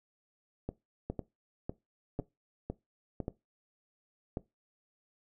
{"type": "two click trains", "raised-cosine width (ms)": 2, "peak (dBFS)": [-22, -21], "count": [6, 4], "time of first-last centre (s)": [[0.69, 3.203], [1.1, 4.372]], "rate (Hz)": [1.99, 0.917], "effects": ["noise-tail reverb RT60 0.2 s tail -19 dB re dry"]}